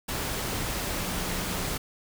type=tone in noise; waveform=sine; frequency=183.3 Hz; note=F#3; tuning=16 cents flat; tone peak=-37 dBFS; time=0.99-1.65 s; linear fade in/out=10 ms; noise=pink; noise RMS=-31 dBFS; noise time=0.08-1.78 s; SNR=-9 dB; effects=none